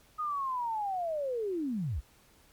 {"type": "linear sweep", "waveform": "sine", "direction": "down", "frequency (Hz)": [1253, 49], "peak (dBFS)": -30, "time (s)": [0.18, 2.01], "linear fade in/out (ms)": 20, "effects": ["pink hiss -62 dBFS RMS until 2.52 s", "MP3 96 kbps"]}